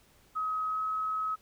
sine tone with pitch glide, 1270 to 1279.6 Hz, D#6 to D#6, +35 to +48 cents, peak -29 dBFS, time 0.35-1.36 s, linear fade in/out 20 ms, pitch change +13 cents, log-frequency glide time 0.68-0.8 s, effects pink hiss -63 dBFS RMS until 1.41 s

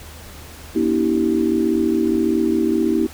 sine tone cluster, 240.3 / 287.1 / 322 / 386.9 Hz, B3 / D4 / E4 / G4, -47 / -39 / -41 / -23 cents, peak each -21 / -25 / -18 / -22 dBFS, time 0.75-3.07 s, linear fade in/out 10 ms, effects added 77 Hz sine -40 dBFS peak until 3.13 s + pink hiss -40 dBFS RMS until 3.13 s

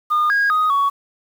sine tone with pitch steps, 1217 / 1636 / 1248 / 1120 Hz, D#6 / G#6 / D#6 / C#6, -39 / -26 / +5 / +18 cents, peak -12 dBFS, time 0.1-0.9 s, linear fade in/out 20 ms, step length 200 ms, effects tanh soft clip ceiling -12 dBFS + 7-bit

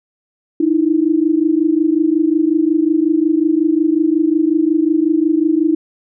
sine tone pair together, 304.7 / 330.2 Hz, D#4 / E4, -36 / +3 cents, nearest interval minor second, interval 139 cents, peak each -14 dBFS, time 0.6-5.75 s, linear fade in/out 5 ms, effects none

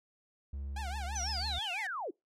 triangle tone with pitch glide, 69.3 to 71.5 Hz, C#2 to D2, 0 to -46 cents, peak -35 dBFS, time 0.53-1.59 s, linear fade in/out 5 ms, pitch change +54 cents, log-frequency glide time 1.01-1.41 s
sawtooth tone with vibrato, 789 Hz, G5, 11 cents sharp, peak -36 dBFS, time 0.76-1.87 s, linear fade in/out 5 ms, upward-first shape triangle, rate 6 Hz, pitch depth 250 cents each way
sine linear sweep, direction down, 6180 to 283.6 Hz, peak -35 dBFS, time 1.15-2.11 s, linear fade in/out 10 ms
effects noise-tail reverb RT60 0.2 s tail -26 dB re dry + low-pass 10000 Hz 12 dB/octave

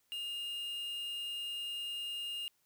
triangle tone with quantisation, 2830 Hz, F7, 22 cents sharp, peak -36 dBFS, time 0.12-2.48 s, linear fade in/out 0 ms, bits 8, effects white hiss -75 dBFS RMS until 2.65 s

